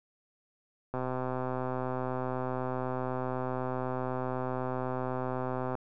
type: click train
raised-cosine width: 1 ms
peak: -20 dBFS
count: 617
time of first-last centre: 0.94-5.752 s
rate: 128 Hz
effects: none